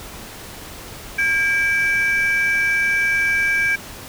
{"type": "ring-modulated tone", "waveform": "triangle", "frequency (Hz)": 1965, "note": "B6", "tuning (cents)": -9, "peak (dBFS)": -10, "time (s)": [1.18, 3.76], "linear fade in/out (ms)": 10, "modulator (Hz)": 351, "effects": ["tanh soft clip ceiling -9 dBFS", "pink hiss -36 dBFS RMS until 4.08 s"]}